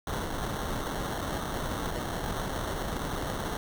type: noise with sample-and-hold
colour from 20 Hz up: pink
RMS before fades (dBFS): -33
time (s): 0.07-3.57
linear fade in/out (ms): 2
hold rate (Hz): 2450
effects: none